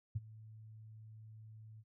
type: tone with ADSR envelope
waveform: sine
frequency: 109.4 Hz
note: A2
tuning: 9 cents flat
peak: -32 dBFS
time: 0.15-1.84 s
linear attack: 11 ms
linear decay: 29 ms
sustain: -20 dB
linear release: 47 ms
effects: noise-tail reverb RT60 0.1 s tail -24 dB re dry